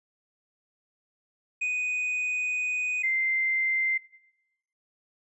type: tone pair in turn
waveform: triangle / sine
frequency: 2489 / 2085 Hz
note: D#7 / C7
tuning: 0 / -7 cents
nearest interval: minor third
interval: 307 cents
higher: first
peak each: -24 / -23 dBFS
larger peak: second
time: 1.61-3.03 / 3.03-3.98 s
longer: first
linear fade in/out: 10 ms
effects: noise-tail reverb RT60 0.9 s tail -19 dB re dry + resampled to 24000 Hz